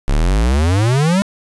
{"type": "exponential sweep", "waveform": "square", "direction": "up", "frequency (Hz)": [32.71, 205.2], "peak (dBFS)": -12, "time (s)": [0.08, 1.22], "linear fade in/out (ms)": 0, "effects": ["resampled to 24000 Hz", "9-bit"]}